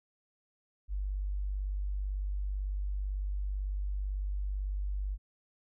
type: tone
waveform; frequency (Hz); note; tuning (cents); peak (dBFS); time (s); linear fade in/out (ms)
sine; 49; G1; 0; -31; 0.88-5.18; 50
effects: none